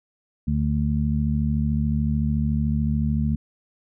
harmonic tone, 73.7 Hz, D2, 7 cents sharp, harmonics 1 / 2 / 3, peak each -24 / -24 / -24 dBFS, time 0.47-3.36 s, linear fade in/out 10 ms, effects none

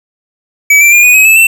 square tone with pitch steps, 2286 / 2348 / 2411 / 2476 / 2542 / 2611 / 2681 Hz, D7 / D7 / D7 / D#7 / D#7 / E7 / E7, -47 / -1 / +45 / -9 / +36 / -17 / +29 cents, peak -3 dBFS, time 0.7-1.47 s, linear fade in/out 5 ms, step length 110 ms, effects none

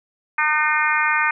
harmonic tone, 304.2 Hz, D#4, 39 cents flat, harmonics 3 / 4 / 5 / 6 / 7 / 8, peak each -24 / -23 / -22 / -23 / -24 / -25 dBFS, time 0.38-1.31 s, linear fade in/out 5 ms, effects none

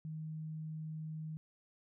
sine tone, 156.8 Hz, D#3, 14 cents sharp, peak -40 dBFS, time 0.05-1.37 s, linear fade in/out 0 ms, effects none

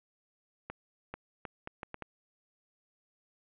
accelerating click train, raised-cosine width 0.5 ms, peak -24 dBFS, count 7, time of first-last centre 0.7-2.023 s, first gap 440 ms, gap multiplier 0.71, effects resampled to 8000 Hz + 11-bit

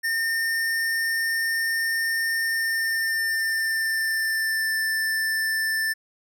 square tone with pitch glide, 1816 to 1771.5 Hz, A#6 to A6, -46 to +11 cents, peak -23 dBFS, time 0.03-5.94 s, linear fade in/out 20 ms, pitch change -43 cents, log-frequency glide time 2.4-4.76 s, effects none

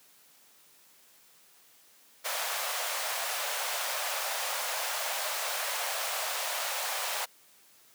pink high-pass noise, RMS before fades -33 dBFS, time 2.24-7.26 s, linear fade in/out 20 ms, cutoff 550 Hz, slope 48 dB/octave, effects white hiss -60 dBFS RMS until 7.94 s + high-pass 150 Hz 12 dB/octave

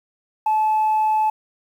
sine tone, 865 Hz, A5, 30 cents flat, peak -14 dBFS, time 0.46-1.3 s, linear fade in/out 5 ms, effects tanh soft clip ceiling -13 dBFS + 8-bit

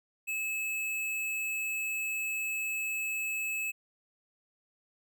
square tone, 2596 Hz, E7, 27 cents flat, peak -32 dBFS, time 0.27-3.72 s, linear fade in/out 20 ms, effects none

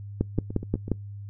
two click trains, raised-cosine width 3 ms, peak -21 / -10 dBFS, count 5 / 5, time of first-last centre 0.38-0.881 / 0.21-0.917 s, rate 7.99 / 5.66 Hz, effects noise-tail reverb RT60 0.2 s tail -26 dB re dry + added 101 Hz sine -36 dBFS peak until 1.29 s

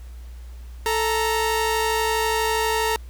sawtooth tone pair together, 440 / 932.3 Hz, A4 / A#5, 0 / 0 cents, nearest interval octave + minor second, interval 1300 cents, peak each -19 dBFS, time 0.86-2.96 s, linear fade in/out 0 ms, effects added 60 Hz sine -35 dBFS peak until 3.09 s + pink hiss -54 dBFS RMS until 3.09 s

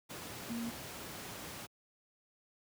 sine tone in noise, 233.1 Hz, A#3, in tune, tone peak -36 dBFS, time 0.49-0.71 s, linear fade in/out 20 ms, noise pink, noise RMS -45 dBFS, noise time 0.09-1.67 s, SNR +6 dB, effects high-pass 100 Hz 12 dB/octave

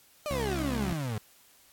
35% pulse exponential sweep, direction down, 622.3 to 102 Hz, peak -29 dBFS, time 0.26-1.18 s, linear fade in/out 0 ms
15% pulse tone with vibrato, 68.2 Hz, C#2, 28 cents flat, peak -25 dBFS, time 0.31-0.93 s, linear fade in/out 0 ms, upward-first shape sine, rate 6 Hz, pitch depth 45 cents each way
effects white hiss -60 dBFS RMS until 1.72 s + AAC 64 kbps

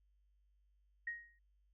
sine tone with exponential decay, 1877 Hz, A#6, 11 cents sharp, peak -36 dBFS, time 1.07-1.39 s, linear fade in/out 5 ms, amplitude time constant 68 ms, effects added 50 Hz sine -70 dBFS peak until 1.73 s

